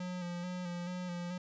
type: tone with vibrato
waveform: square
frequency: 177.8 Hz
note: F3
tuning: 31 cents sharp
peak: -38 dBFS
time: 0-1.38 s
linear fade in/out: 5 ms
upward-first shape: square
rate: 2.3 Hz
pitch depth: 29 cents each way
effects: resampled to 16000 Hz